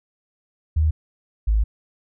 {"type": "tone pair in turn", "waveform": "sine", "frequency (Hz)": [77.9, 53.61], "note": ["D#2", "A1"], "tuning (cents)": [3, -44], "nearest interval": "tritone", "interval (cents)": 647, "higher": "first", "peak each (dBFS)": -15, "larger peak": "neither", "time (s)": [[0.76, 0.91], [1.47, 1.64]], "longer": "second", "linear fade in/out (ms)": 10, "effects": []}